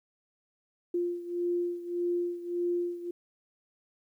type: beating tone pair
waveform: sine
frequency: 349.2 / 350.9 Hz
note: F4 / F4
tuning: 0 / +8 cents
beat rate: 1.7 Hz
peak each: -30 / -34 dBFS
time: 0.94-3.11 s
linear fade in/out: 5 ms
effects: 11-bit